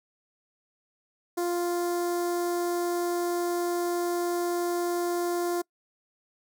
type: tone with notch filter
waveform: sawtooth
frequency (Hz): 349.2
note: F4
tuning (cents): 0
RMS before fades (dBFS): -28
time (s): 1.37-5.62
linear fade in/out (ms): 10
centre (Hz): 2700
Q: 0.51
effects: noise-tail reverb RT60 0.1 s tail -25 dB re dry